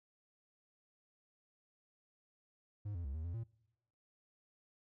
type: tone with pitch steps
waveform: triangle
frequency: 103.3 / 85.8 / 67.8 / 79.2 / 85.9 / 114.5 Hz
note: G#2 / F2 / C#2 / D#2 / F2 / A#2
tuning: -9 / -30 / -38 / +31 / -28 / -31 cents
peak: -37 dBFS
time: 2.85-3.438 s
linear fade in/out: 10 ms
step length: 98 ms
effects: noise-tail reverb RT60 0.9 s tail -24 dB re dry